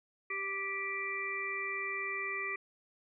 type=harmonic tone; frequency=392 Hz; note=G4; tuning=in tune; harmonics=1 / 3 / 5 / 6; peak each=-44 / -42 / -38 / -38 dBFS; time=0.3-2.56 s; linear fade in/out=5 ms; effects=none